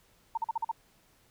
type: tone bursts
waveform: sine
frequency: 910 Hz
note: A#5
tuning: 42 cents flat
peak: -27 dBFS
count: 6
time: 0.35-0.715 s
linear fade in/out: 5 ms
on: 25 ms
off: 43 ms
effects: pink hiss -65 dBFS RMS until 1.3 s